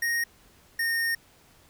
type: tone pair in turn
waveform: square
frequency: 1864.7 / 1840.1 Hz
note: A#6 / A#6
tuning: 0 / -23 cents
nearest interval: unison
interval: 23 cents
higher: first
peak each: -25 dBFS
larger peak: neither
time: 0.02-0.24 / 0.79-1.15 s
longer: second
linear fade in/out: 5 ms
effects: pink hiss -58 dBFS RMS until 1.69 s